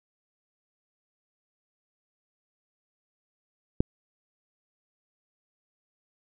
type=click; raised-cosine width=3 ms; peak=-8 dBFS; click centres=3.805 s; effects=none